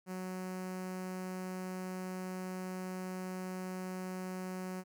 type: tone with notch filter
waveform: sawtooth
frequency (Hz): 185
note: F#3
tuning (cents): 0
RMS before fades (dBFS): -41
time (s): 0.06-4.84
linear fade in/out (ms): 50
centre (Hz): 3500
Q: 1.4
effects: none